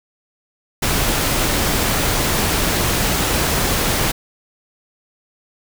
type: noise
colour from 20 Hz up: pink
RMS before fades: -18 dBFS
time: 0.82-4.12 s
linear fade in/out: 10 ms
effects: none

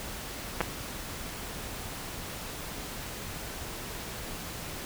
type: clicks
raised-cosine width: 0.5 ms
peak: -12 dBFS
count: 2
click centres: 0.606 / 0.612 s
effects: pink hiss -39 dBFS RMS until 4.85 s

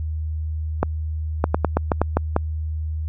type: clicks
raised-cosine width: 1 ms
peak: -3 dBFS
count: 9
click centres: 0.83 / 1.441 / 1.545 / 1.647 / 1.77 / 1.918 / 2.016 / 2.17 / 2.364 s
effects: added 78 Hz sine -23 dBFS peak until 3.08 s

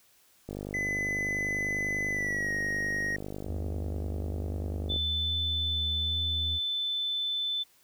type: click train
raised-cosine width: 2 ms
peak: -24 dBFS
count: 225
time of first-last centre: 0.49-4.961 s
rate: 50.1 Hz
type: tone with pitch glide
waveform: triangle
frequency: 2012 to 1877.3 Hz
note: B6 to A#6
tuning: +32 to +12 cents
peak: -27 dBFS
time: 0.74-3.16 s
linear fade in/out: 2 ms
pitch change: -120 cents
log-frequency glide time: 2.11-2.52 s
type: tone with vibrato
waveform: triangle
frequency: 80 Hz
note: D#2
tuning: 49 cents sharp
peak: -30 dBFS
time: 3.45-6.6 s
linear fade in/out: 50 ms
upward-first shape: sine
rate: 1.2 Hz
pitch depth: 22 cents each way
type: tone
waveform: sine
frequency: 3520 Hz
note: A7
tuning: in tune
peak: -28 dBFS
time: 4.89-7.64 s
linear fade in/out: 20 ms
effects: white hiss -63 dBFS RMS until 7.83 s

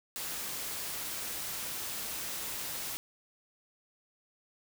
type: noise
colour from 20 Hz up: white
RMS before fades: -38 dBFS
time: 0.16-2.97 s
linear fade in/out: 0 ms
effects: none

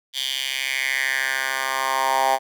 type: tone with high-pass filter sweep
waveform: 10% pulse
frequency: 133.2 Hz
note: C3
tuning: 31 cents sharp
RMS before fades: -23 dBFS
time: 0.13-2.39 s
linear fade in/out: 50 ms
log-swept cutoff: 3400 to 780 Hz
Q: 3.9
effects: none

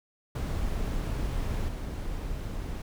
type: noise with level steps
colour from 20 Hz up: brown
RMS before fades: -30 / -34 dBFS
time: 0.35-2.82 s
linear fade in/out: 5 ms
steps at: 1.68 s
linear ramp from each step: 5 ms
effects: none

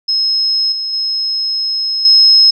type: tone with level steps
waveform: sine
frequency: 5160 Hz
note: E8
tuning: 38 cents flat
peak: -11 / -17 / -14 / -4 dBFS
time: 0.08-2.51 s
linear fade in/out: 10 ms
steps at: 0.72 / 0.93 / 2.05 s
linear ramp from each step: 2 ms
effects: none

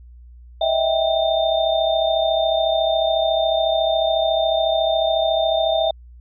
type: tone cluster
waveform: sine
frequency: 619 / 653 / 785 / 3619 Hz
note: D#5 / E5 / G5 / A7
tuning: -9 / -17 / +2 / +48 cents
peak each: -24 / -18 / -24 / -25 dBFS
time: 0.61-5.91 s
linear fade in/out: 5 ms
effects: added 60 Hz sine -40 dBFS peak until 6.2 s

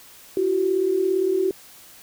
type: tone pair together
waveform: sine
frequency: 342.1 / 379.7 Hz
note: F4 / F#4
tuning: -36 / +45 cents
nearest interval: major second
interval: 181 cents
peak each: -25 / -19 dBFS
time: 0.37-1.51 s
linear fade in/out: 2 ms
effects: white hiss -47 dBFS RMS until 2.02 s

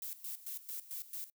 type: noise with tremolo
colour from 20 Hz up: violet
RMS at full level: -42 dBFS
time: 0.02-1.3 s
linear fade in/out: 2 ms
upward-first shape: square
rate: 4.5 Hz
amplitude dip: 80%
effects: noise-tail reverb RT60 0.1 s tail -26 dB re dry

